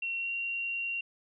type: tone with pitch glide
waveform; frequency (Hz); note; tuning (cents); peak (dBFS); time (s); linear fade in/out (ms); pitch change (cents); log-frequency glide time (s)
sine; 2730 to 2755; F7 to F7; -40 to -24; -31; 0.02-1.01; 5; +16; 0.19-0.3
effects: none